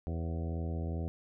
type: harmonic tone with a mistuned harmonic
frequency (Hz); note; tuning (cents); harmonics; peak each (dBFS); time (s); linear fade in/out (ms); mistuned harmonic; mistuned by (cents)
82.41; E2; 0; 1 / 2 / 3 / 4 / 5 / 6 / 7 / 8 / 9; -34 / -40 / -44 / -46 / -48 / -50 / -51 / -52 / -53; 0.07-1.08; 0; 7; -50
effects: none